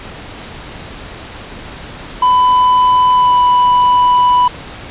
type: tone with pitch glide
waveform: triangle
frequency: 1000 to 989.1 Hz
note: B5 to B5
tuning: +21 to +2 cents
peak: -5 dBFS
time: 2.22-4.48 s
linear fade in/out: 5 ms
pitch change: -19 cents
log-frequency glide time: 3.13-3.36 s
effects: pink hiss -30 dBFS RMS until 4.9 s + resampled to 8000 Hz